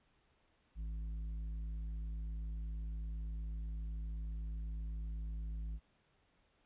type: tone with tanh clipping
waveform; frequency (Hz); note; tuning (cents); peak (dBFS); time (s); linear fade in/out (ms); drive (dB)
sine; 54; A1; -32; -40; 0.75-5.8; 50; 7
effects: pink hiss -74 dBFS RMS until 6.65 s + resampled to 8000 Hz